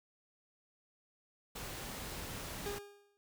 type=noise; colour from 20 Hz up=pink; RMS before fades=-44 dBFS; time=1.55-2.79 s; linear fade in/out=10 ms
type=tone with exponential decay; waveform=40% pulse; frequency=406.7 Hz; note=G#4; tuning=36 cents flat; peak=-35 dBFS; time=2.66-3.17 s; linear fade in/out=0 ms; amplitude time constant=110 ms
effects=none